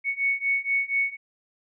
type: beating tone pair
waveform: sine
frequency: 2217 / 2221.2 Hz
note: C#7 / C#7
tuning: 0 / +3 cents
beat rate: 4.2 Hz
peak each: -26 / -25 dBFS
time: 0.04-1.17 s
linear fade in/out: 50 ms
effects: none